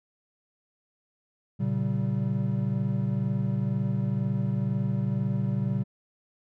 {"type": "chord", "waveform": "triangle", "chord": "G diminished", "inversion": "first", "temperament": "equal with one note detuned", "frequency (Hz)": [116.54, 138.59, 192.41], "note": ["Bb2", "Db3", "G3"], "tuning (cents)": [0, 0, -32], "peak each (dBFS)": -27, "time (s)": [1.59, 5.84], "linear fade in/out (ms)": 20, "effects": []}